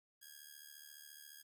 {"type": "ring-modulated tone", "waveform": "5% pulse", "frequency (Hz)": 1643, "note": "G#6", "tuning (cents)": -19, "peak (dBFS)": -40, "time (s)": [0.21, 1.43], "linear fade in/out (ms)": 20, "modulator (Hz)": 37.2, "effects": ["13-bit"]}